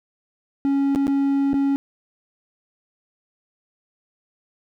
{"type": "tone with dropouts", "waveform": "triangle", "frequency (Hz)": 277.2, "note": "C#4", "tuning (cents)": 0, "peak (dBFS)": -15, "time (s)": [0.65, 1.76], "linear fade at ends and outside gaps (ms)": 0, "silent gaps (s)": [[0.949, 0.959], [1.069, 1.079], [1.532, 1.541]], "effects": []}